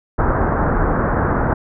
pink low-pass noise, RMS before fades -17 dBFS, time 0.18-1.54 s, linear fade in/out 10 ms, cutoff 1600 Hz, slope 48 dB/octave, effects none

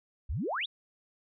sine exponential sweep, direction up, 51.91 to 3964 Hz, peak -30 dBFS, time 0.29-0.66 s, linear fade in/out 10 ms, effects none

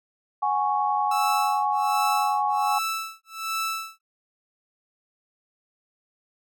sine chord, F# suspended second, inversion none, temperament equal, 740 / 830.6 / 1108.7 Hz, F#5 / G#5 / C#6, 0 / 0 / 0 cents, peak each -29 / -23 / -26 dBFS, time 0.42-2.79 s, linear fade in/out 10 ms
sawtooth tone with tremolo, 1318.5 Hz, E6, in tune, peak -21 dBFS, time 1.11-4.01 s, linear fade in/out 5 ms, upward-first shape sine, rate 1.3 Hz, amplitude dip 100%
effects none

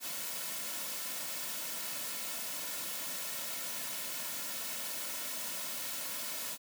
white noise with comb filter, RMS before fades -39 dBFS, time 0-6.58 s, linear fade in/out 50 ms, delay 2.5 ms, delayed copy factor -0.55, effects high-pass 200 Hz 12 dB/octave

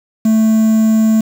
triangle tone with quantisation, 220 Hz, A3, in tune, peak -6 dBFS, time 0.25-1.21 s, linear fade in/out 5 ms, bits 5, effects none

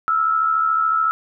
sine tone pair together, 1309 / 1382.8 Hz, E6 / F6, -13 / -18 cents, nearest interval minor second, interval 95 cents, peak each -16 / -24 dBFS, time 0.08-1.11 s, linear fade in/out 0 ms, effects none

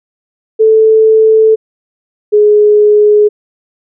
sine tone pair in turn, 439.5 / 419.1 Hz, A4 / G#4, -2 / +16 cents, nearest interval minor second, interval 82 cents, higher first, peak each -3 dBFS, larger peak neither, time 0.59-1.56 / 2.32-3.29 s, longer neither, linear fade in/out 20 ms, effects none

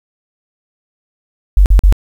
sine tone bursts, 47.9 Hz, G1, 39 cents flat, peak -3 dBFS, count 3, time 1.57-1.925 s, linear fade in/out 0 ms, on 89 ms, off 44 ms, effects 7-bit

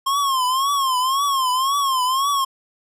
square tone with vibrato, 1068 Hz, C6, 35 cents sharp, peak -18 dBFS, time 0.06-2.45 s, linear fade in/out 10 ms, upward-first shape triangle, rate 1.9 Hz, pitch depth 130 cents each way, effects resampled to 32000 Hz

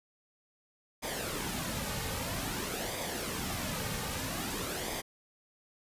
pink noise with flanger, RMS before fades -36 dBFS, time 1.02-5.02 s, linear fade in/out 20 ms, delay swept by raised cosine 0.71 to 3.01 ms, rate 0.51 Hz, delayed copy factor -0.55, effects resampled to 32000 Hz

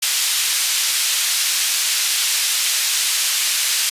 pink band-pass noise, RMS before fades -19 dBFS, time 0.02-3.9 s, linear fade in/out 10 ms, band 3100 to 12000 Hz, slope 12 dB/octave, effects resampled to 32000 Hz

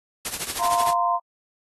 white noise with tremolo, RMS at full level -26 dBFS, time 0.25-0.93 s, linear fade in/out 0 ms, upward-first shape triangle, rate 13 Hz, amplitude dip 85%
sine chord, F suspended fourth, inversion none, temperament equal with one note detuned, 698.5 / 932.3 / 1038.1 Hz, F5 / Bb5 / C6, 0 / 0 / -14 cents, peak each -23 / -26 / -22 dBFS, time 0.58-1.2 s, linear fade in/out 50 ms
effects AAC 32 kbps

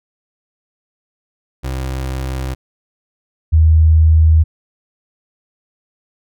30% pulse / sine tone pair in turn, 65.41 / 79.52 Hz, C2 / D#2, 0 / +38 cents, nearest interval minor third, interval 338 cents, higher second, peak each -17 / -6 dBFS, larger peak second, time 1.63-2.55 / 3.52-4.44 s, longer neither, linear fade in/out 20 ms, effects none

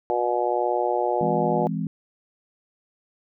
harmonic tone, 121.2 Hz, B2, 32 cents flat, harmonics 3 / 4 / 5 / 6 / 7, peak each -27 / -27 / -27 / -27 / -27 dBFS, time 0.1-1.67 s, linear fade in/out 0 ms
sine chord, E augmented, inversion none, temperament just, 164.81 / 206 / 257.5 Hz, E3 / G#3 / B#3, 0 / -14 / -28 cents, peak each -27 / -29 / -31 dBFS, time 1.21-1.87 s, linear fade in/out 2 ms
effects none

